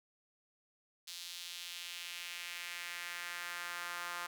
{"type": "tone with high-pass filter sweep", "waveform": "sawtooth", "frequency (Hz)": 174.61, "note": "F3", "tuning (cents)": 0, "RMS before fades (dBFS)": -44, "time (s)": [1.07, 4.27], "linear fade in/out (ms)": 10, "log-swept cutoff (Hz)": [4000, 1200], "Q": 1.8, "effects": []}